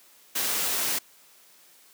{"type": "noise", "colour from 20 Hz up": "white", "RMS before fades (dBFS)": -27, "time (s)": [0.35, 0.99], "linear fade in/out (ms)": 10, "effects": ["white hiss -56 dBFS RMS until 1.93 s", "high-pass 200 Hz 12 dB/octave"]}